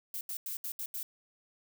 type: noise bursts at uneven times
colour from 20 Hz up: violet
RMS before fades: -38 dBFS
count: 6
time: 0.14-0.21 / 0.29-0.37 / 0.46-0.57 / 0.64-0.72 / 0.79-0.86 / 0.94-1.03 s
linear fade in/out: 2 ms
effects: none